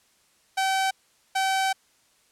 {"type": "tone bursts at uneven times", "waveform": "sawtooth", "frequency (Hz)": 768, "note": "G5", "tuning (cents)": -36, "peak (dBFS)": -18, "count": 2, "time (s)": [[0.57, 0.91], [1.35, 1.73]], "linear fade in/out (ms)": 10, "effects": ["white hiss -63 dBFS RMS until 2.31 s", "low-pass 10000 Hz 12 dB/octave"]}